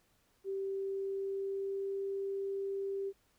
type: tone with pitch glide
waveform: sine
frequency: 389.2 to 392.8 Hz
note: G4 to G4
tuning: -12 to +4 cents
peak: -34 dBFS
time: 0.44-3.13 s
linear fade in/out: 50 ms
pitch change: +16 cents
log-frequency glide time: 0.57-2 s
effects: pink hiss -72 dBFS RMS until 3.38 s